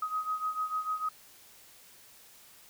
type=beating tone pair; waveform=sine; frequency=1258 / 1264.7 Hz; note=D#6 / D#6; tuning=+19 / +28 cents; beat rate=6.7 Hz; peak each=-32 / -36 dBFS; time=0.02-1.09 s; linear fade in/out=5 ms; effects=white hiss -56 dBFS RMS until 2.69 s